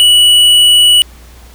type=tone with hard clipping; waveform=sine; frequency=2943 Hz; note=F#7; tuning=10 cents flat; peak=-5 dBFS; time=0-1.02 s; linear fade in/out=0 ms; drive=9 dB; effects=added 60 Hz sine -34 dBFS peak until 1.54 s + pink hiss -41 dBFS RMS until 1.54 s